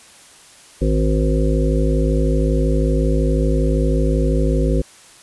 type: harmonic tone with a mistuned harmonic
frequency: 52.7 Hz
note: G#1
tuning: 26 cents sharp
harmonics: 1 / 3 / 5 / 7 / 9 / 10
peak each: -16 / -21 / -23 / -24 / -26 / -26 dBFS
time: 0.81-4.82 s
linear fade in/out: 10 ms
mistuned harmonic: 1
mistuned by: +97 cents
effects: white hiss -45 dBFS RMS until 5.22 s + resampled to 24000 Hz